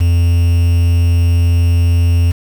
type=tone with quantisation; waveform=triangle; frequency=85.7 Hz; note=F2; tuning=32 cents flat; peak=-6 dBFS; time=0-2.32 s; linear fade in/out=10 ms; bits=5; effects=none